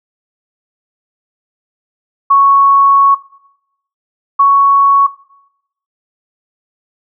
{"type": "tone pair in turn", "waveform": "sine", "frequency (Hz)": [1108.7, 1112.9], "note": ["C#6", "C#6"], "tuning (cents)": [0, 6], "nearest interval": "unison", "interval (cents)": 6, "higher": "second", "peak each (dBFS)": -4, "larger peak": "neither", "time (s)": [[2.3, 3.15], [4.39, 5.07]], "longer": "first", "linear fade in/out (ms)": 10, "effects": ["noise-tail reverb RT60 0.8 s tail -19 dB re dry"]}